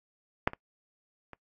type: clicks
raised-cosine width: 0.5 ms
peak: -8 / -24 / -29 dBFS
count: 3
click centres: 0.475 / 0.534 / 1.333 s
effects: noise-tail reverb RT60 0.1 s tail -22 dB re dry + AAC 32 kbps